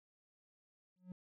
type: tone with exponential growth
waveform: triangle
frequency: 182.3 Hz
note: F#3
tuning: 25 cents flat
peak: -40 dBFS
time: 0.96-1.12 s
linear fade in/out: 2 ms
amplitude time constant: 33 ms
effects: none